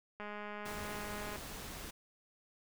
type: click train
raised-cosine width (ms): 0.5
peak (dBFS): -30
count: 242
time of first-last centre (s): 0.2-1.359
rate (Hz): 208
type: noise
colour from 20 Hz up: pink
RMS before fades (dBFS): -46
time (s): 0.65-1.91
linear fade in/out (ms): 10
effects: none